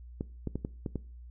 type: clicks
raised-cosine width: 3 ms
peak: -20 dBFS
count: 6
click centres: 0.209 / 0.473 / 0.556 / 0.649 / 0.862 / 0.957 s
effects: noise-tail reverb RT60 0.4 s tail -21 dB re dry + added 60 Hz sine -45 dBFS peak until 1.3 s